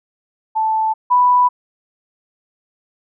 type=tone pair in turn; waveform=sine; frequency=878 / 988.5 Hz; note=A5 / B5; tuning=-4 / +1 cents; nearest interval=major second; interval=205 cents; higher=second; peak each=-14 / -9 dBFS; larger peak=second; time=0.55-0.94 / 1.1-1.49 s; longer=neither; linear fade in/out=20 ms; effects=none